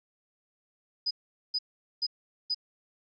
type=tone bursts; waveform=sine; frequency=4982 Hz; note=D#8; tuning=1 cent sharp; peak=-26 dBFS; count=4; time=1.06-2.546 s; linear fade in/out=10 ms; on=49 ms; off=430 ms; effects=none